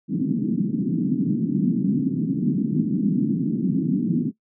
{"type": "band-pass noise", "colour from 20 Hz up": "white", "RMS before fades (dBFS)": -22, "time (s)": [0.08, 4.32], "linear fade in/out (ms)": 50, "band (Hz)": [150, 290], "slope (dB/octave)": 48, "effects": ["noise-tail reverb RT60 0.1 s tail -17 dB re dry"]}